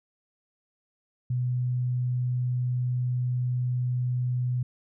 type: tone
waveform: sine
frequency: 124.6 Hz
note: B2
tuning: 16 cents sharp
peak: -24 dBFS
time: 1.3-4.63 s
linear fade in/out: 5 ms
effects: none